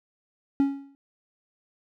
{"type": "tone with exponential decay", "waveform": "triangle", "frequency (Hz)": 277.2, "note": "C#4", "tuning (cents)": 0, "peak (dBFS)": -14, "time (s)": [0.6, 0.95], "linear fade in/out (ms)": 0, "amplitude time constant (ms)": 75, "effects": []}